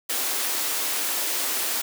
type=high-pass noise; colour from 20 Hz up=white; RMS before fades=-26 dBFS; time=0.09-1.82 s; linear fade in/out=10 ms; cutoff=250 Hz; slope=48 dB/octave; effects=none